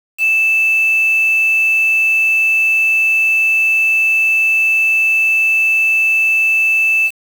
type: tone with quantisation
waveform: sine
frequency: 2637 Hz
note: E7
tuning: in tune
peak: -10 dBFS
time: 0.18-7.11 s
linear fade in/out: 50 ms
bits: 5
effects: none